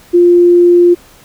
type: tone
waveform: sine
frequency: 350 Hz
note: F4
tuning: 4 cents sharp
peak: -3 dBFS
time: 0.13-0.95 s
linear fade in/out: 20 ms
effects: pink hiss -42 dBFS RMS until 1.24 s